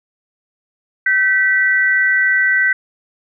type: tone pair together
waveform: sine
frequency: 1535.9 / 1959 Hz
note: G6 / B6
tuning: -36 / -15 cents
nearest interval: major third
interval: 421 cents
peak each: -14 dBFS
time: 1.06-2.73 s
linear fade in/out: 5 ms
effects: none